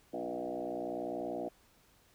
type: tone with frequency modulation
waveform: sine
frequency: 484.6 Hz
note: B4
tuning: 33 cents flat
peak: -35 dBFS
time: 0.13-1.49 s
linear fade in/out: 10 ms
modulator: 60.6 Hz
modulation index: 3.9
effects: pink hiss -66 dBFS RMS until 2.14 s